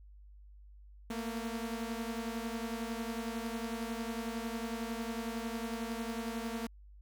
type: beating tone pair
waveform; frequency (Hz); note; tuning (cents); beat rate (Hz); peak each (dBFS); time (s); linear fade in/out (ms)
sawtooth; 225.7 / 236.7; A3 / A#3; +44 / +27; 11; -34 / -37; 1.1-6.67; 5
effects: added 50 Hz sine -52 dBFS peak until 7.01 s